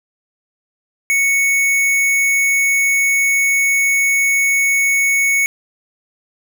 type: tone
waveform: square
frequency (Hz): 2217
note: C#7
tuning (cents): 0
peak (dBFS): -13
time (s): 1.1-5.46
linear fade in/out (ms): 0
effects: none